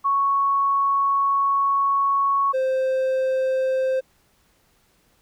sine / triangle tone pair in turn, 1108.7 / 523.2 Hz, C#6 / C5, 0 / 0 cents, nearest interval octave + minor second, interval 1300 cents, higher first, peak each -17 dBFS, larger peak neither, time 0.04-2.53 / 2.53-4.01 s, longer first, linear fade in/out 20 ms, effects pink hiss -62 dBFS RMS until 5.21 s

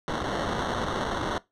blue noise with sample-and-hold, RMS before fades -29 dBFS, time 0.08-1.38 s, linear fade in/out 0 ms, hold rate 2450 Hz, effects noise-tail reverb RT60 0.2 s tail -21 dB re dry + low-pass 5000 Hz 12 dB/octave

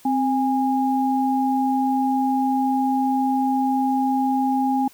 sine tone pair together, 261.9 / 820 Hz, C4 / G#5, +2 / -22 cents, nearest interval octave + minor sixth, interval 1976 cents, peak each -20 / -21 dBFS, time 0.05-4.88 s, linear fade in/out 5 ms, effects white hiss -51 dBFS RMS until 4.93 s

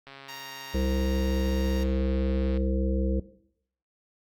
click train, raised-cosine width 0.3 ms, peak -29 dBFS, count 344, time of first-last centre 0.07-2.574 s, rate 137 Hz
10% pulse tone, 933 Hz, A#5, 1 cent sharp, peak -31 dBFS, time 0.28-1.84 s, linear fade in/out 10 ms
harmonic tone, 65.41 Hz, C2, in tune, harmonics 1 / 3 / 5 / 7 / 8, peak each -26 / -31 / -33 / -34 / -35 dBFS, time 0.74-3.2 s, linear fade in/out 5 ms
effects noise-tail reverb RT60 0.7 s tail -17 dB re dry + Opus 48 kbps

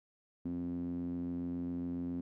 sawtooth tone with band-pass filter, 87.31 Hz, F2, in tune, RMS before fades -38 dBFS, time 0.45-2.21 s, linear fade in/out 5 ms, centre 240 Hz, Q 9.7, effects none

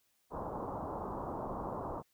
white low-pass noise, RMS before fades -40 dBFS, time 0.3-2.03 s, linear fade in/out 50 ms, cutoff 1100 Hz, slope 48 dB/octave, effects white hiss -75 dBFS RMS until 2.13 s

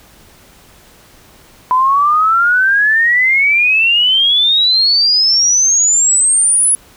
sine exponential sweep, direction up, 999 to 10410 Hz, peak -8 dBFS, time 1.71-6.75 s, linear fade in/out 0 ms, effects pink hiss -44 dBFS RMS until 6.96 s

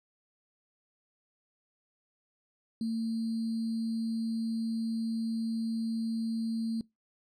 sine tone with sample-and-hold, 226.2 Hz, A3, 48 cents sharp, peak -29 dBFS, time 2.81-6.81 s, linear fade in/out 2 ms, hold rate 4410 Hz, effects noise-tail reverb RT60 0.2 s tail -23 dB re dry + low-pass 8000 Hz 12 dB/octave

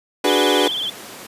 30% pulse chord, G# half-diminished seventh, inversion second, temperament equal, 293.7 / 370 / 415.3 / 493.9 Hz, D4 / F#4 / G#4 / B4, 0 / 0 / 0 / 0 cents, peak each -18 dBFS, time 0.24-0.68 s, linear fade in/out 5 ms
sine tone with vibrato, 3291 Hz, G#7, 16 cents flat, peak -21 dBFS, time 0.27-0.9 s, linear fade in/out 5 ms, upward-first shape sine, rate 18 Hz, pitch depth 110 cents each way
pink high-pass noise, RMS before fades -37 dBFS, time 0.63-1.27 s, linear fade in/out 10 ms, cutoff 220 Hz, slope 12 dB/octave
effects resampled to 32000 Hz

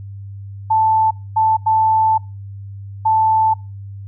sine tone bursts at uneven times, 880 Hz, A5, in tune, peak -11 dBFS, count 4, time 0.7-1.11 / 1.36-1.57 / 1.66-2.18 / 3.05-3.54 s, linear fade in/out 10 ms, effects noise-tail reverb RT60 0.3 s tail -25 dB re dry + added 99 Hz sine -29 dBFS peak until 4.07 s

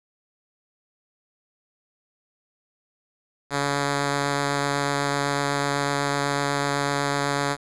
5% pulse tone with vibrato, 141.9 Hz, C#3, 41 cents sharp, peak -11 dBFS, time 3.5-7.57 s, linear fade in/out 50 ms, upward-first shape sine, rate 8 Hz, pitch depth 8 cents each way, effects resampled to 22050 Hz + 8-bit

